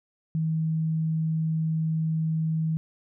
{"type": "tone", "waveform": "sine", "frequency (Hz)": 159.7, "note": "D#3", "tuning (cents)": 45, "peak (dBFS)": -23, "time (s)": [0.35, 2.77], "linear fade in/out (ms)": 0, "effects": []}